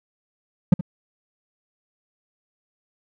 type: tone with echo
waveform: triangle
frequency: 177.4 Hz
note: F3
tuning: 27 cents sharp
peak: -6 dBFS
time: 0.72-0.74 s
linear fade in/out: 5 ms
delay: 71 ms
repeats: 1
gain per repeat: -15 dB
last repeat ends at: 0.811 s
effects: none